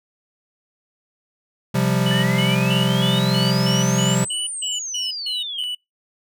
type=chord; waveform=square; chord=C suspended fourth; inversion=none; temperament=equal; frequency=130.81 / 174.61 / 196 Hz; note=C3 / F3 / G3; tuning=0 / 0 / 0 cents; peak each=-21 / -22 / -23 dBFS; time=1.74-4.25 s; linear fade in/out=10 ms
type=tone bursts; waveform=triangle; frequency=2960 Hz; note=F#7; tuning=in tune; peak=-22 dBFS; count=12; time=2.06-5.75 s; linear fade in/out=5 ms; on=170 ms; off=150 ms
type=exponential two-way sweep; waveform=sine; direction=up then down; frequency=1743 to 9397 to 3001 Hz; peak=-26 dBFS; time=2.11-5.64 s; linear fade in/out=0 ms; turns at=4.47 s
effects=noise-tail reverb RT60 0.2 s tail -26 dB re dry